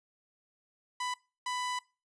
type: tone bursts at uneven times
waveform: sawtooth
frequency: 995 Hz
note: B5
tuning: 13 cents sharp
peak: -29 dBFS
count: 2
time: 1-1.14 / 1.46-1.79 s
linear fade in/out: 5 ms
effects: noise-tail reverb RT60 0.3 s tail -22 dB re dry + resampled to 22050 Hz